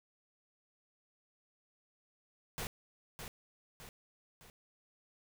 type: noise with echo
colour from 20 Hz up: pink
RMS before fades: -40 dBFS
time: 2.58-2.67 s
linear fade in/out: 0 ms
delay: 610 ms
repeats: 3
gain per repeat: -6 dB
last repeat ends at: 4.5 s
effects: none